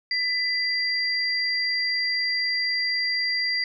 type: tone pair together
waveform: sine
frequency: 2000 / 4744 Hz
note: B6 / D8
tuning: +21 / +17 cents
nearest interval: octave + minor third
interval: 1496 cents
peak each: -25 dBFS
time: 0.11-3.64 s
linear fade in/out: 2 ms
effects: none